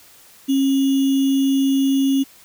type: tone with sample-and-hold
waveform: sine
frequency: 271.5 Hz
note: C#4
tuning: 36 cents flat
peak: -14 dBFS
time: 0.48-2.24 s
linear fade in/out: 20 ms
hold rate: 3150 Hz
effects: white hiss -48 dBFS RMS until 2.44 s